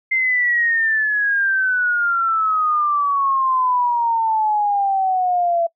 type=exponential sweep; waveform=sine; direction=down; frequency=2093 to 670 Hz; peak=-15 dBFS; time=0.11-5.67 s; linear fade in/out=10 ms; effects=noise-tail reverb RT60 0.1 s tail -23 dB re dry